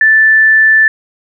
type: tone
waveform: sine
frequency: 1760 Hz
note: A6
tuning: in tune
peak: -4 dBFS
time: 0.01-0.88 s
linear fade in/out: 2 ms
effects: none